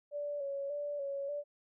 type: tone with vibrato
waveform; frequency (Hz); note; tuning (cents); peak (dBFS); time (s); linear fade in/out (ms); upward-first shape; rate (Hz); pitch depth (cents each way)
sine; 569; C#5; +45; -35; 0.11-1.44; 50; square; 1.7; 38
effects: none